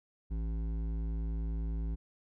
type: tone with hard clipping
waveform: sine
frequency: 55 Hz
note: A1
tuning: in tune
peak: -34 dBFS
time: 0.3-1.96 s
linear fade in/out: 20 ms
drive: 11 dB
effects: none